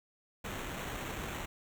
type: noise with sample-and-hold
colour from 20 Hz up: pink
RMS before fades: -40 dBFS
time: 0.44-1.46 s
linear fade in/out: 10 ms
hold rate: 4900 Hz
effects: none